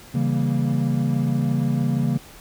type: chord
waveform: triangle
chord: C# diminished seventh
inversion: none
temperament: equal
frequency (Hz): 138.59 / 164.81 / 196 / 233.1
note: C#3 / E3 / G3 / Bb3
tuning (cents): 0 / 0 / 0 / 0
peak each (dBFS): -20 / -24 / -26 / -22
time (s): 0.14-2.18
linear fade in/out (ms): 10
effects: pink hiss -45 dBFS RMS until 2.4 s